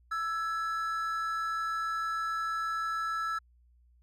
triangle tone pair together, 1326.8 / 1678 Hz, E6 / G#6, +11 / +17 cents, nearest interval major third, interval 406 cents, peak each -29 / -36 dBFS, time 0.11-3.39 s, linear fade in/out 10 ms, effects added 60 Hz sine -60 dBFS peak until 4.02 s

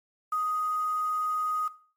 sine tone with quantisation, 1248 Hz, D#6, 5 cents sharp, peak -25 dBFS, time 0.32-1.68 s, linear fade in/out 5 ms, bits 8, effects noise-tail reverb RT60 0.4 s tail -17 dB re dry + MP3 96 kbps

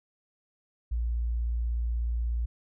sine tone, 58.27 Hz, A#1, in tune, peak -26 dBFS, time 0.91-2.46 s, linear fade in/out 10 ms, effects none

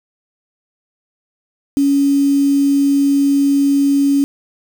sine tone with quantisation, 280 Hz, C#4, 18 cents sharp, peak -10 dBFS, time 1.77-4.24 s, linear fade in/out 0 ms, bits 5, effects none

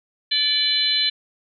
harmonic tone with a mistuned harmonic, 580 Hz, D5, 22 cents flat, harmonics 3 / 4 / 5 / 6 / 7, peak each -31 / -30 / -25 / -26 / -19 dBFS, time 0.31-1.1 s, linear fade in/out 10 ms, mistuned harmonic 5, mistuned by +50 cents, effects none

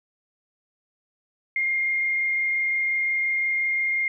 sine tone with frequency modulation, 2122 Hz, C7, 24 cents sharp, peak -21 dBFS, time 1.56-4.08 s, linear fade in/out 2 ms, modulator 25.7 Hz, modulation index 0.65, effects none

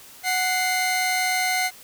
sawtooth tone pair together, 738.8 / 2086 Hz, F#5 / C7, -3 / -6 cents, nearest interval octave + tritone, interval 1797 cents, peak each -20 dBFS, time 0.23-1.71 s, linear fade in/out 50 ms, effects white hiss -46 dBFS RMS until 1.83 s

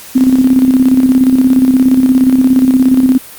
sine tone with tremolo, 258.8 Hz, C4, 19 cents flat, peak -3 dBFS, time 0.15-3.18 s, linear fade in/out 10 ms, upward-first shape square, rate 17 Hz, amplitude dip 50%, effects white hiss -32 dBFS RMS until 3.38 s + Opus 48 kbps

